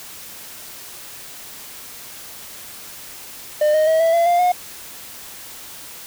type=tone with pitch steps; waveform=triangle; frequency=603 / 621 / 639.6 / 658.7 / 678.4 / 698.7 / 719.6 Hz; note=D5 / D#5 / D#5 / E5 / E5 / F5 / F#5; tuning=+46 / -3 / +48 / -1 / +50 / +1 / -48 cents; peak=-11 dBFS; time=3.61-4.52 s; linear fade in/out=5 ms; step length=130 ms; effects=white hiss -37 dBFS RMS until 6.06 s